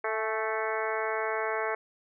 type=harmonic tone with a mistuned harmonic; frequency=220 Hz; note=A3; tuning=in tune; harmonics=2 / 3 / 4 / 5 / 6 / 7 / 8 / 9 / 10; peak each=-33 / -35 / -36 / -37 / -38 / -38 / -39 / -40 / -40 dBFS; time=0.04-1.75 s; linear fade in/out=5 ms; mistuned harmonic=4; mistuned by=-28 cents; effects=none